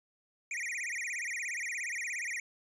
square tone with vibrato, 2141 Hz, C7, 39 cents sharp, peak -35 dBFS, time 0.51-2.4 s, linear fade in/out 2 ms, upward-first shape sine, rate 17 Hz, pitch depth 250 cents each way, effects resampled to 22050 Hz

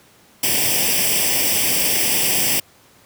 white noise with comb filter, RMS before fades -18 dBFS, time 0.43-2.6 s, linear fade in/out 5 ms, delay 0.37 ms, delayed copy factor +0.8, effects pink hiss -51 dBFS RMS until 3.05 s + high-pass 100 Hz 12 dB/octave

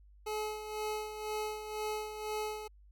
25% pulse tone with tremolo, 427.5 Hz, A4, 50 cents flat, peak -30 dBFS, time 0.26-2.68 s, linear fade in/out 10 ms, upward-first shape sine, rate 2 Hz, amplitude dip 60%, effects added 50 Hz sine -56 dBFS peak until 2.91 s

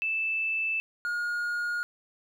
sine / triangle tone pair in turn, 2637 / 1431.2 Hz, E7 / F6, 0 / +42 cents, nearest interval major seventh, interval 1058 cents, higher first, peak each -26 dBFS, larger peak neither, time 0.02-0.8 / 1.05-1.83 s, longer neither, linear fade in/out 0 ms, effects 11-bit

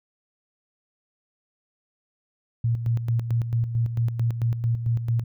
sine tone with tremolo, 116.54 Hz, A#2, in tune, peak -19 dBFS, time 2.64-5.24 s, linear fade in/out 5 ms, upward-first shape square, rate 4.5 Hz, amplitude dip 60%, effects none

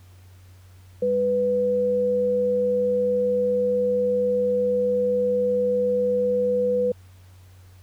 sine tone pair together, 200 / 495.6 Hz, G3 / B4, +35 / +6 cents, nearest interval octave + major third, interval 1571 cents, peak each -30 / -19 dBFS, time 1.02-6.92 s, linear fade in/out 5 ms, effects added 92 Hz sine -46 dBFS peak until 7.82 s + pink hiss -58 dBFS RMS until 7.82 s

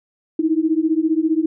sine beating tone pair, 311.1 / 326.1 Hz, D#4 / E4, 0 / -19 cents, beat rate 15 Hz, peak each -18 dBFS, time 0.39-1.46 s, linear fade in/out 5 ms, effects none

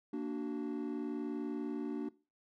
triangle chord, Bb augmented, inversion none, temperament equal with one note detuned, 233.1 / 293.7 / 374.1 Hz, Bb3 / D4 / F#4, 0 / 0 / +19 cents, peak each -38 / -35 / -40 dBFS, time 0.13-2.09 s, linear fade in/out 5 ms, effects noise-tail reverb RT60 0.3 s tail -20 dB re dry + tanh soft clip ceiling -28 dBFS

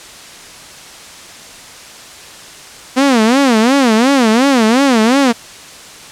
sawtooth tone with vibrato, 246.9 Hz, B3, in tune, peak -4 dBFS, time 2.96-5.33 s, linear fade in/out 20 ms, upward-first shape sine, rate 2.8 Hz, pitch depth 230 cents each way, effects white hiss -34 dBFS RMS until 6.11 s + low-pass 8000 Hz 12 dB/octave

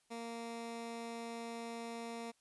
15% pulse tone, 231.9 Hz, A#3, 9 cents flat, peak -36 dBFS, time 0.1-2.32 s, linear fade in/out 20 ms, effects white hiss -75 dBFS RMS until 2.4 s + resampled to 24000 Hz

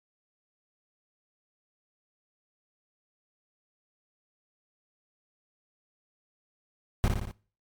brown noise with echo, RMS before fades -22 dBFS, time 7.04-7.08 s, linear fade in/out 0 ms, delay 58 ms, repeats 4, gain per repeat -4 dB, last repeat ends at 7.312 s, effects noise-tail reverb RT60 0.4 s tail -21 dB re dry + MP3 96 kbps

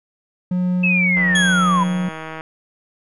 triangle tone with tremolo, 180.6 Hz, F#3, 42 cents flat, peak -14 dBFS, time 0.51-2.09 s, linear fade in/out 5 ms, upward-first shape sine, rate 1.1 Hz, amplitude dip 25%
sine linear sweep, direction down, 2637 to 961 Hz, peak -15 dBFS, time 0.83-1.84 s, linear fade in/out 10 ms
click train, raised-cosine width 0.5 ms, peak -16 dBFS, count 198, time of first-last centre 1.17-2.409 s, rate 159 Hz
sawtooth tone with exponential decay, 3322 Hz, G#7, in tune, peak -14 dBFS, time 1.35-2.41 s, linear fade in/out 5 ms, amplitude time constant 230 ms
effects resampled to 24000 Hz

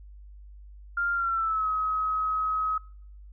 sine tone with pitch glide, 1396.9 to 1273.6 Hz, F6 to D#6, 0 to +40 cents, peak -24 dBFS, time 0.97-2.78 s, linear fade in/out 5 ms, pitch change -160 cents, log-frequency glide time 1.13-1.68 s, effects noise-tail reverb RT60 0.7 s tail -26 dB re dry + added 50 Hz sine -44 dBFS peak until 3.32 s

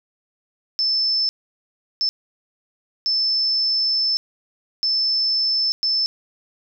sine tone bursts at uneven times, 5274 Hz, E8, in tune, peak -17 dBFS, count 5, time 0.79-1.29 / 2.01-2.09 / 3.06-4.17 / 4.83-5.72 / 5.83-6.06 s, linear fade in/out 0 ms, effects none

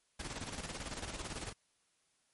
pink noise with tremolo, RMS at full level -41 dBFS, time 0.19-1.53 s, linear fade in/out 10 ms, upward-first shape square, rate 18 Hz, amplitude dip 55%, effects white hiss -75 dBFS RMS until 2.33 s + MP3 48 kbps

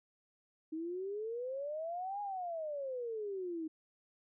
sine exponential two-way sweep, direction up then down, 310.6 to 830.6 to 310.6 Hz, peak -37 dBFS, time 0.72-3.68 s, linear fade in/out 10 ms, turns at 2.21 s, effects none

